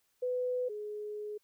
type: tone pair in turn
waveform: sine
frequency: 499.5 / 420 Hz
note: B4 / G#4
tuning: +20 / +19 cents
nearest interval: minor third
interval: 301 cents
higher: first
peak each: -30 / -37 dBFS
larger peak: first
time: 0.22-0.69 / 0.69-1.38 s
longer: second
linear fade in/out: 10 ms
effects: white hiss -75 dBFS RMS until 1.43 s